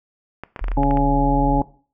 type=clicks; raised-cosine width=0.5 ms; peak=-16 dBFS; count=9; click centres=0.436 / 0.562 / 0.593 / 0.642 / 0.683 / 0.717 / 0.833 / 0.91 / 0.972 s
type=tone; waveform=sine; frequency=40.32 Hz; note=E1; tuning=38 cents flat; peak=-20 dBFS; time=0.61-1.61 s; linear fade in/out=10 ms
type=harmonic tone; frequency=139.8 Hz; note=C#3; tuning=15 cents sharp; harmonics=1 / 2 / 3 / 4 / 5 / 6; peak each=-23 / -19 / -30 / -26 / -30 / -20 dBFS; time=0.77-1.62 s; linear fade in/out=2 ms
effects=noise-tail reverb RT60 0.4 s tail -18 dB re dry